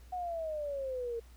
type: exponential sweep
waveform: sine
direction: down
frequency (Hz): 740 to 456.8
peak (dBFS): -34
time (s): 0.12-1.2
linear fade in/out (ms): 10
effects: added 60 Hz sine -52 dBFS peak until 1.36 s + pink hiss -64 dBFS RMS until 1.36 s